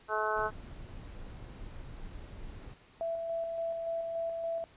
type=harmonic tone; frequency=215.2 Hz; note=A3; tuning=38 cents flat; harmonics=2 / 3 / 4 / 5 / 6 / 7; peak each=-36 / -36 / -36 / -36 / -36 / -36 dBFS; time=0.08-0.51 s; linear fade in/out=50 ms
type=noise; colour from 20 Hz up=brown; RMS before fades=-45 dBFS; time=0.36-2.74 s; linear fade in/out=5 ms
type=tone with tremolo; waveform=sine; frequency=665 Hz; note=E5; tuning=15 cents sharp; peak=-31 dBFS; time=3.01-4.64 s; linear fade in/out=0 ms; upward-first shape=square; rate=3.5 Hz; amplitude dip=30%
effects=pink hiss -60 dBFS RMS until 4.76 s + resampled to 8000 Hz